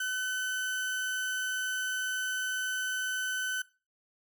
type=tone; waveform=35% pulse; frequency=1514 Hz; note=F#6; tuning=39 cents sharp; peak=-29 dBFS; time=0-3.62 s; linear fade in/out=5 ms; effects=noise-tail reverb RT60 0.3 s tail -18 dB re dry